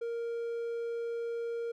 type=tone; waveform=triangle; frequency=466.4 Hz; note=A#4; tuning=1 cent sharp; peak=-31 dBFS; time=0.01-1.72 s; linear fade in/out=10 ms; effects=none